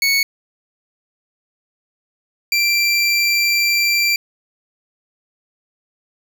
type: tone pair in turn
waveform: 25% pulse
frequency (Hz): 2217 / 2356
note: C#7 / D7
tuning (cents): 0 / +5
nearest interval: minor second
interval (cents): 105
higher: second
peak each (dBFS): -10 / -10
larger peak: neither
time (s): 0.02-0.23 / 2.52-4.16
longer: second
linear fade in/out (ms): 2
effects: none